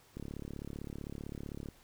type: click train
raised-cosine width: 3 ms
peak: -29 dBFS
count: 55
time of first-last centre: 0.17-1.687 s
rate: 35.6 Hz
effects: pink hiss -63 dBFS RMS until 1.83 s